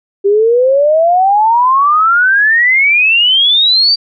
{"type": "exponential sweep", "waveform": "sine", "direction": "up", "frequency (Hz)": [391.4, 4700], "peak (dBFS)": -6, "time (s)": [0.24, 3.96], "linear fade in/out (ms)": 20, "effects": []}